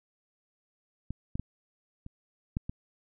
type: clicks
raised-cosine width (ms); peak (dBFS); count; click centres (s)
5; -22 / -21 / -21 / -30 / -17 / -22; 6; 1.106 / 1.355 / 1.396 / 2.064 / 2.569 / 2.695
effects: none